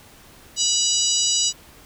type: harmonic tone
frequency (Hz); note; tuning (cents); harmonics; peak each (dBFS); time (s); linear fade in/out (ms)
976; B5; -21; 3 / 4 / 5 / 6 / 7 / 8; -25 / -25 / -25 / -25 / -25 / -25; 0.56-1.53; 50
effects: pink hiss -48 dBFS RMS until 1.85 s